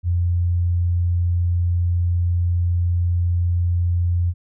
sine tone, 87.31 Hz, F2, in tune, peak -16 dBFS, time 0.03-4.34 s, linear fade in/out 50 ms, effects none

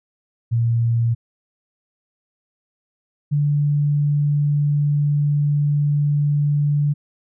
sine tone pair in turn, 116.8 / 145.96 Hz, A#2 / D3, +4 / -10 cents, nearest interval major third, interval 386 cents, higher second, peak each -15 dBFS, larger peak neither, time 0.51-1.15 / 3.31-6.94 s, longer second, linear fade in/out 20 ms, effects none

